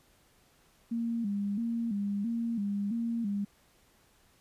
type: tone with vibrato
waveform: sine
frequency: 216.4 Hz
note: A3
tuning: 29 cents flat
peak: -29 dBFS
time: 0.91-3.45 s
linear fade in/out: 10 ms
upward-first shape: square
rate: 1.5 Hz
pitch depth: 120 cents each way
effects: pink hiss -65 dBFS RMS until 4.4 s + resampled to 32000 Hz